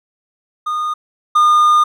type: tone pair in turn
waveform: triangle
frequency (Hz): 1226 / 1216.1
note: D#6 / D#6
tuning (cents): -26 / -40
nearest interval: unison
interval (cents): 14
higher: first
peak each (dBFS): -15 / -6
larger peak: second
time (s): 0.66-0.94 / 1.35-1.84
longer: second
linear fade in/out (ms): 10
effects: none